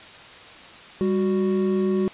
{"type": "tone pair together", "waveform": "triangle", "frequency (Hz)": [198.33, 370.1], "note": ["G3", "F#4"], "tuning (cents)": [20, 0], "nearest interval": "major seventh", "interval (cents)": 1080, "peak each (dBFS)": -20, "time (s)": [1.01, 2.08], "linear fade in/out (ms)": 0, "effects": ["white hiss -43 dBFS RMS until 2.13 s", "resampled to 8000 Hz"]}